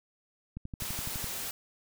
click train, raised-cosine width 5 ms, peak -26 dBFS, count 9, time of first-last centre 0.57-1.242 s, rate 11.9 Hz
white noise, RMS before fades -37 dBFS, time 0.8-1.51 s, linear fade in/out 2 ms
effects none

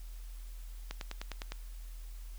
click train, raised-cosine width 0.2 ms, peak -22 dBFS, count 7, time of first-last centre 0.91-1.52 s, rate 9.83 Hz, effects added 41 Hz sine -42 dBFS peak until 2.38 s + white hiss -60 dBFS RMS until 2.38 s

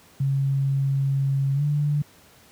sine tone with pitch glide, 137 to 146.83 Hz, C#3 to D3, -20 to 0 cents, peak -19 dBFS, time 0.2-2.02 s, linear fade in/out 5 ms, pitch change +120 cents, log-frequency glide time 1.54-1.63 s, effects pink hiss -53 dBFS RMS until 2.51 s + high-pass 80 Hz 12 dB/octave

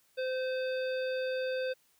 harmonic tone, 516 Hz, C5, 24 cents flat, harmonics 1 / 3 / 5 / 7 / 9, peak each -31 / -41 / -45 / -48 / -50 dBFS, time 0.17-1.74 s, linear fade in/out 20 ms, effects white hiss -69 dBFS RMS until 1.99 s

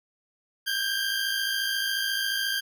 20% pulse tone pair together, 1564 / 1618.2 Hz, G6 / G#6, -4 / -45 cents, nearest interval minor second, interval 59 cents, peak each -24 dBFS, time 0.66-2.61 s, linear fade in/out 20 ms, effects none

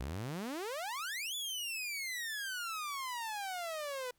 sawtooth exponential two-way sweep, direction up then down, 58.27 to 3494 to 488.8 Hz, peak -34 dBFS, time 0-4.11 s, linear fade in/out 5 ms, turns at 1.35 s, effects pink hiss -75 dBFS RMS until 4.18 s

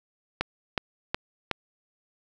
click train, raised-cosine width 0.3 ms, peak -9 dBFS, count 4, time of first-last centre 0.41-1.513 s, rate 2.72 Hz, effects none

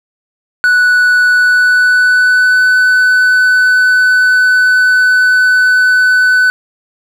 triangle tone with pitch glide, 1480 to 1501.5 Hz, F#6 to F#6, 0 to +25 cents, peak -4 dBFS, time 0.64-6.5 s, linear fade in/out 0 ms, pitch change +25 cents, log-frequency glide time 1.3-2.71 s, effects none

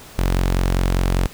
sawtooth tone, 45.01 Hz, F#1, 47 cents flat, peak -12 dBFS, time 0.18-1.27 s, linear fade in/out 10 ms, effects pink hiss -41 dBFS RMS until 1.33 s

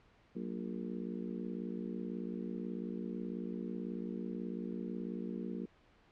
harmonic tone with a mistuned harmonic, 58.27 Hz, A#1, in tune, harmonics 3 / 4 / 5 / 6 / 7 / 8, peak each -42 / -42 / -48 / -46 / -50 / -51 dBFS, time 0.35-5.66 s, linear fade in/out 10 ms, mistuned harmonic 3, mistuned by +120 cents, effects pink hiss -66 dBFS RMS until 6.11 s + low-pass 3000 Hz 12 dB/octave

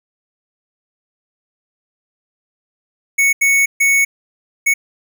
square tone bursts at uneven times, 2217 Hz, C#7, in tune, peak -11 dBFS, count 4, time 3.18-3.33 / 3.41-3.66 / 3.8-4.05 / 4.66-4.74 s, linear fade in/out 10 ms, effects none

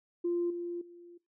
sine tone with level steps, 346.9 Hz, F4, 12 cents flat, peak -27 / -34 / -49 dBFS, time 0.24-1.18 s, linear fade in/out 10 ms, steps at 0.5 / 0.81 s, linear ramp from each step 5 ms, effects noise-tail reverb RT60 0.3 s tail -22 dB re dry + tanh soft clip ceiling -23 dBFS

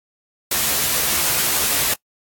white noise with comb filter, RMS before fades -19 dBFS, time 0.51-1.94 s, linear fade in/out 5 ms, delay 14 ms, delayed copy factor +0.85, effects noise-tail reverb RT60 0.1 s tail -22 dB re dry + AAC 64 kbps

